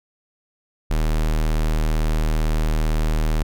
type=tone; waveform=square; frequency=38.91 Hz; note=D#1; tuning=1 cent sharp; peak=-18 dBFS; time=0.9-3.43 s; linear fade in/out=10 ms; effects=none